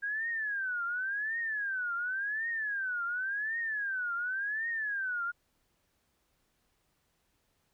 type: tone with vibrato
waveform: sine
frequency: 1606 Hz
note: G6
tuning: 41 cents sharp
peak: -31 dBFS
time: 0.02-5.32 s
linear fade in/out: 20 ms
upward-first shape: triangle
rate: 0.91 Hz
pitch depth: 270 cents each way
effects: pink hiss -75 dBFS RMS until 7.73 s